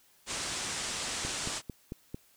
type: low-pass noise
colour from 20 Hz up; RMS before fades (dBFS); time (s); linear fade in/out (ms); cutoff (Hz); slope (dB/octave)
white; -36; 0.26-1.62; 50; 8800; 48
type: click train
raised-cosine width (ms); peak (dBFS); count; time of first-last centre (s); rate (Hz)
3; -24; 5; 1.25-2.145; 4.47
effects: white hiss -64 dBFS RMS until 2.36 s